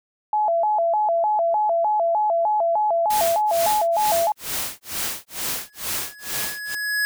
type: tone with vibrato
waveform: sine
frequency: 756 Hz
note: F#5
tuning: 37 cents sharp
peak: -17 dBFS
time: 0.33-4.32 s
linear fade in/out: 2 ms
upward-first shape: square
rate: 3.3 Hz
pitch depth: 200 cents each way
type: noise with tremolo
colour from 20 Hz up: white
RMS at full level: -25 dBFS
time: 3.1-6.75 s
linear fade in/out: 5 ms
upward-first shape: sine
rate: 2.2 Hz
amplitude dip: 100%
type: tone with exponential growth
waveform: square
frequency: 1683 Hz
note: G#6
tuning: 23 cents sharp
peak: -19 dBFS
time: 5.53-7.05 s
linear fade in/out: 0 ms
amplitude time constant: 330 ms
effects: none

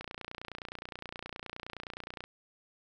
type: click train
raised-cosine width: 0.3 ms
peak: -24 dBFS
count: 67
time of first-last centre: 0.01-2.24 s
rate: 29.6 Hz
effects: none

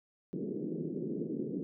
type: band-pass noise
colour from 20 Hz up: white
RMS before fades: -37 dBFS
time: 0.33-1.63 s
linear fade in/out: 0 ms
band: 150 to 420 Hz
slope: 48 dB/octave
effects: none

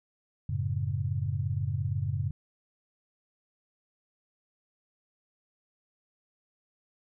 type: chord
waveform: sine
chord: F# minor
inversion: none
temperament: equal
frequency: 92.5 / 110 / 138.59 Hz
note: F#2 / A2 / C#3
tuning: 0 / 0 / 0 cents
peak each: -32 dBFS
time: 0.49-2.31 s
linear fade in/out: 5 ms
effects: none

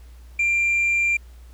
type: tone with tanh clipping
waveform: sine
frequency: 2377 Hz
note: D7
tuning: 20 cents sharp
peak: -18 dBFS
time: 0.39-1.17 s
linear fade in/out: 5 ms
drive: 1 dB
effects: added 60 Hz sine -41 dBFS peak until 1.53 s + pink hiss -57 dBFS RMS until 1.53 s

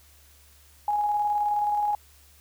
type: tone with tremolo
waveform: sine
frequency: 830.6 Hz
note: G#5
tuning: in tune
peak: -21 dBFS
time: 0.88-1.95 s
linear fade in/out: 2 ms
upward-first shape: square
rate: 19 Hz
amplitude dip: 25%
effects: added 72 Hz sine -56 dBFS peak until 2.4 s + white hiss -57 dBFS RMS until 2.4 s

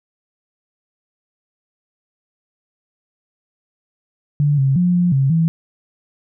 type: tone with pitch steps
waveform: sine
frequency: 145.8 / 135.2 / 177.9 / 176.5 / 135.4 / 163.9 Hz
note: D3 / C#3 / F3 / F3 / C#3 / E3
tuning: -12 / -43 / +32 / +19 / -40 / -10 cents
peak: -12 dBFS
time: 4.4-5.48 s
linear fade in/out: 0 ms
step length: 180 ms
effects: none

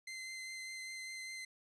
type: tone with vibrato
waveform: sawtooth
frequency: 2069 Hz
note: C7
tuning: 20 cents flat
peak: -40 dBFS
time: 0.07-1.45 s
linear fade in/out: 5 ms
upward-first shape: triangle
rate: 5 Hz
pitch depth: 11 cents each way
effects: resampled to 22050 Hz

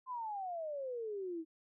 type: exponential sweep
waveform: sine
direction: down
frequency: 1046.5 to 314.3 Hz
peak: -38 dBFS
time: 0.06-1.45 s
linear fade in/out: 50 ms
effects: none

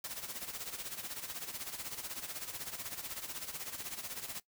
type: noise with tremolo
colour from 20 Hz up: white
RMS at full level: -40 dBFS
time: 0.04-4.4 s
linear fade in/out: 2 ms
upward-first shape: sine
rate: 16 Hz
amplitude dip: 70%
effects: noise-tail reverb RT60 0.1 s tail -19 dB re dry

